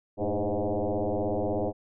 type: tone with frequency modulation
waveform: sine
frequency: 111.2 Hz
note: A2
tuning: 19 cents sharp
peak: -25 dBFS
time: 0.17-1.73 s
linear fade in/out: 50 ms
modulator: 103 Hz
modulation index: 6.1
effects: none